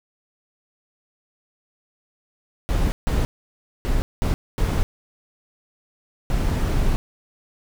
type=noise bursts at uneven times; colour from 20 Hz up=brown; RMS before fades=-20 dBFS; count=6; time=2.69-2.92 / 3.07-3.25 / 3.85-4.02 / 4.22-4.34 / 4.58-4.83 / 6.3-6.96 s; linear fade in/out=0 ms; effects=none